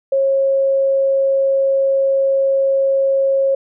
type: tone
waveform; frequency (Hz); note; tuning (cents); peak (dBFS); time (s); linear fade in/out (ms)
sine; 543; C#5; -36; -12; 0.12-3.55; 5
effects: none